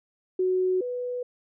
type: tone pair in turn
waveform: sine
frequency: 370 / 493.9 Hz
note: F#4 / B4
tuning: 0 / 0 cents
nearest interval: perfect fourth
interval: 500 cents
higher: second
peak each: -21 / -28 dBFS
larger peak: first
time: 0.39-0.81 / 0.81-1.23 s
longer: neither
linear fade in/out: 5 ms
effects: none